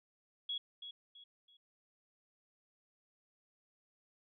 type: tone with echo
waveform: sine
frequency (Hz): 3340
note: G#7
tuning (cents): +9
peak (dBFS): -36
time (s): 0.49-0.58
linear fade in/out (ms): 5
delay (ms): 330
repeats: 3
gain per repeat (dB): -9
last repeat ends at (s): 1.57
effects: none